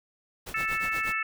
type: noise with tremolo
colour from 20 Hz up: pink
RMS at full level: -37 dBFS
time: 0.46-1.13 s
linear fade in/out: 10 ms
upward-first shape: triangle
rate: 8.4 Hz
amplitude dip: 100%
type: harmonic tone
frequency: 440 Hz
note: A4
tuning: in tune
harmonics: 3 / 4 / 5 / 6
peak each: -32 / -32 / -32 / -32 dBFS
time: 0.54-1.23 s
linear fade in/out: 5 ms
effects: none